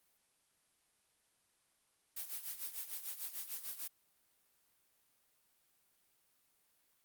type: noise with tremolo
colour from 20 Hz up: blue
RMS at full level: -41 dBFS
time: 2.16-3.88 s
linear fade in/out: 10 ms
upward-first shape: sine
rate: 6.7 Hz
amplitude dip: 75%
effects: white hiss -75 dBFS RMS until 7.04 s + Opus 32 kbps